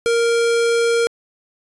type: tone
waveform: square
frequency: 466.2 Hz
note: A#4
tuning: in tune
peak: -15 dBFS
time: 0.06-1.07 s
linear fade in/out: 0 ms
effects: resampled to 24000 Hz